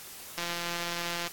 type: click train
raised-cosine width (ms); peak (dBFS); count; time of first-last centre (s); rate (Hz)
0.2; -16; 155; 0.38-1.275; 172
effects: white hiss -45 dBFS RMS until 1.32 s + AAC 64 kbps